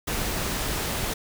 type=noise; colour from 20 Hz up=pink; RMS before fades=-28 dBFS; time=0.07-1.14 s; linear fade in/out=10 ms; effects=none